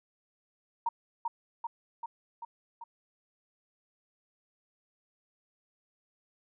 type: tone with echo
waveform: sine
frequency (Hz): 932.3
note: A#5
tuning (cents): 0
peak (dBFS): -26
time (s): 0.86-0.89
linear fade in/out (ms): 5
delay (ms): 390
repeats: 5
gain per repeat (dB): -3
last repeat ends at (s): 2.84
effects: none